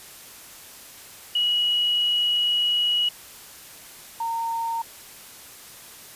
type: tone pair in turn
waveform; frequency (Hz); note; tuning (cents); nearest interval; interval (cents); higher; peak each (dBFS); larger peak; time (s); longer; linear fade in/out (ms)
sine; 2913 / 917.5; F#7 / A#5; -28 / -28; octave + minor sixth; 2000; first; -19 / -24; first; 1.35-3.09 / 4.2-4.82; first; 5
effects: white hiss -44 dBFS RMS until 6.15 s + resampled to 32000 Hz